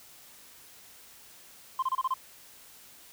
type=tone bursts; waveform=sine; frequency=1046.5 Hz; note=C6; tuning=in tune; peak=-23 dBFS; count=6; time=1.79-2.14 s; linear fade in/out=5 ms; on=35 ms; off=28 ms; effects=tanh soft clip ceiling -23 dBFS + white hiss -53 dBFS RMS until 3.12 s